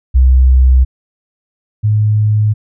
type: tone pair in turn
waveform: sine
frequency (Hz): 64.2 / 106.48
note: C2 / G#2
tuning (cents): -32 / +44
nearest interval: major sixth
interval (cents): 876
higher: second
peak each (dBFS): -4 / -8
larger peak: first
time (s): 0.14-0.85 / 1.83-2.54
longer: neither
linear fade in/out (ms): 20
effects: none